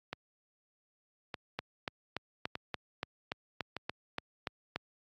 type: two click trains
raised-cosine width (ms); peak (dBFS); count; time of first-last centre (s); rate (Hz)
0.3; -21 / -18; 4 / 12; 0.13-3.766 / 1.59-4.76; 0.825 / 3.47
effects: high-pass 80 Hz 12 dB/octave + AAC 64 kbps